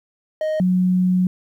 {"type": "tone pair in turn", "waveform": ["triangle", "sine"], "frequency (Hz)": [622.3, 182.89], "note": ["D#5", "F#3"], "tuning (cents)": [0, -20], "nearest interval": "octave + major sixth", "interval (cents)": 2120, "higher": "first", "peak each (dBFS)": [-17, -14], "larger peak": "second", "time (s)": [[0.41, 0.6], [0.6, 1.27]], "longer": "second", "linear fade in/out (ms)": 2, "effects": ["9-bit"]}